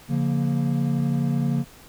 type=chord; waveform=triangle; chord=Bb minor; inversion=first; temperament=equal with one note detuned; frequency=141.99 / 174.61 / 233.1 Hz; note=Db3 / F3 / Bb3; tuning=+42 / 0 / 0 cents; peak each=-21 / -25 / -23 dBFS; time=0.08-1.65 s; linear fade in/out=50 ms; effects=pink hiss -48 dBFS RMS until 1.88 s